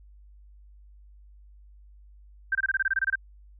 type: tone bursts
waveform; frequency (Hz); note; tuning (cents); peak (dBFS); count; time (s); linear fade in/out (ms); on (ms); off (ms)
sine; 1568; G6; 0; -21; 12; 2.52-3.156; 5; 31; 24
effects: added 50 Hz sine -49 dBFS peak until 3.59 s